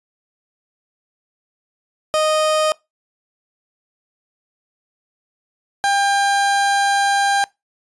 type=tone pair in turn; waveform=30% pulse; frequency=620 / 798.9 Hz; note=D#5 / G5; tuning=-6 / +33 cents; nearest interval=major third; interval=439 cents; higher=second; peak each=-12 dBFS; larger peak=neither; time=2.14-2.72 / 5.84-7.44 s; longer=second; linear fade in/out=0 ms; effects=noise-tail reverb RT60 0.2 s tail -23 dB re dry + resampled to 24000 Hz